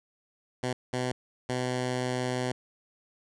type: tone bursts at uneven times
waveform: 10% pulse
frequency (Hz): 126.1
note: B2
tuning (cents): +36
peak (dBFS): -20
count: 3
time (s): 0.63-0.73 / 0.93-1.12 / 1.49-2.52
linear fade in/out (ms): 5
effects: resampled to 22050 Hz